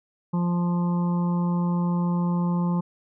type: harmonic tone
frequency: 174.61 Hz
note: F3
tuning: in tune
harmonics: 1 / 2 / 3 / 5 / 6 / 7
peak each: -21 / -37 / -39 / -36 / -37 / -48 dBFS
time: 0.33-2.81 s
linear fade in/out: 10 ms
effects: none